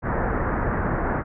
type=low-pass noise; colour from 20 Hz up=pink; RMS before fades=-24 dBFS; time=0.02-1.24 s; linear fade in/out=50 ms; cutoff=1800 Hz; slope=48 dB/octave; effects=none